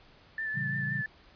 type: tone with vibrato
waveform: sine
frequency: 1760 Hz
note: A6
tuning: in tune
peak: -31 dBFS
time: 0.38-1.06 s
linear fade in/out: 2 ms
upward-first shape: triangle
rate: 5.8 Hz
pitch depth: 33 cents each way
type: chord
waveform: sine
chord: A# diminished seventh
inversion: none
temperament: equal with one note detuned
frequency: 114.74 / 138.59 / 164.81 / 196 Hz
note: A#2 / C#3 / E3 / G3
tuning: -27 / 0 / 0 / 0 cents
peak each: -41 / -35 / -40 / -40 dBFS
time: 0.54-1.03 s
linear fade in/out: 20 ms
effects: pink hiss -58 dBFS RMS until 1.35 s + resampled to 11025 Hz